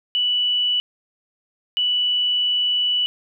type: tone pair in turn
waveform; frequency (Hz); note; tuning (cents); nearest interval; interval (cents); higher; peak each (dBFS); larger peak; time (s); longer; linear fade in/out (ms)
sine; 2960 / 2960; F#7 / F#7; 0 / 0; unison; 0; neither; -17; neither; 0.15-0.8 / 1.77-3.06; second; 0
effects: none